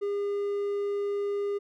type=tone; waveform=triangle; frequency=405.2 Hz; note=G#4; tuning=43 cents flat; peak=-25 dBFS; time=0.01-1.59 s; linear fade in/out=20 ms; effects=none